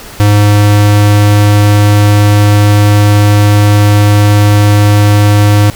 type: tone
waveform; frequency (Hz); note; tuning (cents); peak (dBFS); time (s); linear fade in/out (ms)
square; 103.5; G#2; -5; -4; 0.2-5.7; 0
effects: pink hiss -29 dBFS RMS until 5.75 s